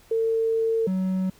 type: tone pair in turn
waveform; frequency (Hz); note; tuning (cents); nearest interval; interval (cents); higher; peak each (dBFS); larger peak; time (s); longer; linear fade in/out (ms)
sine / triangle; 450.7 / 187.37; A4 / F#3; +42 / +22; octave + minor third; 1520; first; -20; neither; 0.11-0.87 / 0.87-1.3; first; 5
effects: pink hiss -55 dBFS RMS until 1.39 s